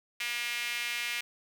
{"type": "tone with high-pass filter", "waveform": "sawtooth", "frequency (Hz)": 239.1, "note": "A#3", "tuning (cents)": 44, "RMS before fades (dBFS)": -34, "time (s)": [0.2, 1.21], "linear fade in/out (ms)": 5, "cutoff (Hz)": 2300, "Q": 3.1, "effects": []}